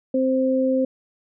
sine tone pair together, 261.5 / 523 Hz, C4 / C5, -1 / -1 cents, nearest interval octave, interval 1200 cents, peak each -20 dBFS, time 0.14-0.85 s, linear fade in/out 5 ms, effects none

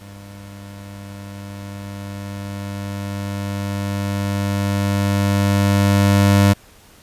25% pulse tone with level ramp, 100 Hz, G2, 35 cents sharp, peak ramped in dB -33 to -6 dBFS, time 0-6.54 s, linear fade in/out 20 ms, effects pink hiss -48 dBFS RMS until 7.02 s + resampled to 32000 Hz

